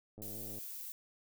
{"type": "click train", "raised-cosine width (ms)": 2, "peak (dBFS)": -38, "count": 44, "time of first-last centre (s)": [0.18, 0.586], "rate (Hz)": 106}
{"type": "noise", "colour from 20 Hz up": "violet", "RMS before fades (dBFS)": -45, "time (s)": [0.22, 0.92], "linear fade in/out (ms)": 0}
{"effects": []}